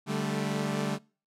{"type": "chord", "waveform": "sawtooth", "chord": "D suspended fourth", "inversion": "none", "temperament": "equal with one note detuned", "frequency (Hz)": [146.83, 196, 217.9], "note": ["D3", "G3", "A3"], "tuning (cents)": [0, 0, -17], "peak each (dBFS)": -29, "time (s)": [0.06, 0.99], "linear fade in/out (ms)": 50, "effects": ["noise-tail reverb RT60 0.4 s tail -25 dB re dry", "low-pass 10000 Hz 12 dB/octave"]}